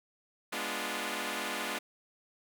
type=chord; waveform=5% pulse; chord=G# diminished seventh; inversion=none; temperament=equal; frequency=207.7 / 246.9 / 293.7 / 349.2 Hz; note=G#3 / B3 / D4 / F4; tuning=0 / 0 / 0 / 0 cents; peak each=-28 dBFS; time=0.52-1.79 s; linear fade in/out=10 ms; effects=none